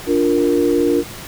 sine chord, Bb major, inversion first, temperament just, 291.4 / 349.6 / 466.2 Hz, D4 / F4 / Bb4, -13 / +2 / 0 cents, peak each -17 dBFS, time 0.06-1.04 s, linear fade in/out 50 ms, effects pink hiss -33 dBFS RMS until 1.27 s

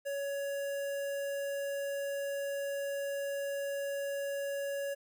square tone with notch filter, 560 Hz, C#5, 18 cents sharp, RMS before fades -36 dBFS, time 0.05-4.95 s, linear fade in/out 20 ms, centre 4100 Hz, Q 1.3, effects 12-bit

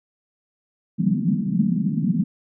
white band-pass noise, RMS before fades -21 dBFS, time 0.98-2.24 s, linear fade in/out 10 ms, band 160 to 220 Hz, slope 48 dB/octave, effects none

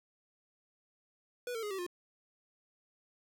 square tone with pitch steps, 490 / 451.9 / 416.8 / 384.4 / 354.6 Hz, B4 / A4 / G#4 / G4 / F4, -14 / +46 / +6 / -34 / +26 cents, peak -37 dBFS, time 1.47-1.865 s, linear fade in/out 2 ms, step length 79 ms, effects 13-bit

